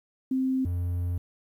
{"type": "tone pair in turn", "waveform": ["sine", "triangle"], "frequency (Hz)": [261.6, 88.08], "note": ["C4", "F2"], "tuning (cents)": [0, 15], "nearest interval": "octave + perfect fifth", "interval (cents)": 1885, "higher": "first", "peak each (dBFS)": [-23, -24], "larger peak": "first", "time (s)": [[0.31, 0.65], [0.65, 1.18]], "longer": "second", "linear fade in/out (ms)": 5, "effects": ["10-bit"]}